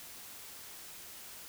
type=silence; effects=white hiss -49 dBFS RMS until 1.48 s